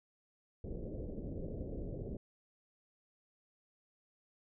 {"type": "low-pass noise", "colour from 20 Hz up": "pink", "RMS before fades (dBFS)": -42, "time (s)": [0.64, 2.17], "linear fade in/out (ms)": 5, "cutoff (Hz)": 570, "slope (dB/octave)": 48, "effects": []}